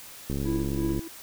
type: click train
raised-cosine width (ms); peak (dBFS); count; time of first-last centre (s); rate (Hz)
3; -18; 49; 0.3-0.993; 69.3
type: tone with tremolo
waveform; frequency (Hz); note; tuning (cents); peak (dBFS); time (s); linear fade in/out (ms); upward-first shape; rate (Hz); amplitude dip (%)
triangle; 329.6; E4; 0; -24; 0.45-1.08; 5; sine; 3; 75
effects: white hiss -45 dBFS RMS until 1.22 s